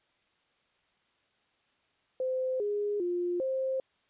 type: tone with pitch steps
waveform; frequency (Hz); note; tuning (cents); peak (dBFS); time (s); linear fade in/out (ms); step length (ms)
sine; 516 / 412.8 / 352.3 / 527; C5 / G#4 / F4 / C5; -24 / -10 / +15 / +12; -28; 2.2-3.8; 2; 400
effects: white hiss -71 dBFS RMS until 4.09 s + resampled to 8000 Hz